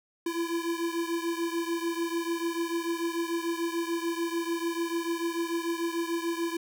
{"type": "beating tone pair", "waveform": "square", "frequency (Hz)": [334.7, 341.5], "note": ["E4", "F4"], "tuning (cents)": [26, -39], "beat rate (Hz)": 6.8, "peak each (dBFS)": [-31, -34], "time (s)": [0.26, 6.57], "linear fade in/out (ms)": 5, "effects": []}